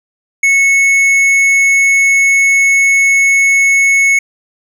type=tone with hard clipping; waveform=sine; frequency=2201 Hz; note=C#7; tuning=13 cents flat; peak=-8 dBFS; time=0.43-4.19 s; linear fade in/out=5 ms; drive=7 dB; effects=none